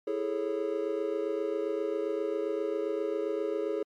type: chord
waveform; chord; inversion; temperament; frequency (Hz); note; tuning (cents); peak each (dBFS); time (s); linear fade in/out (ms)
triangle; A major seventh; second; just; 330 / 412.5 / 440 / 550; E4 / G#4 / A4 / C#5; +2 / -12 / 0 / -14; -34 / -30 / -33 / -34; 0.07-3.83; 5
effects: MP3 64 kbps